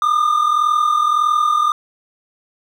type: tone pair together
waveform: triangle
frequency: 1202.8 / 1244.5 Hz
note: D6 / D#6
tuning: +41 / 0 cents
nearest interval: minor second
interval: 59 cents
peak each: -12 / -18 dBFS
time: 0.02-1.72 s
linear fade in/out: 2 ms
effects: none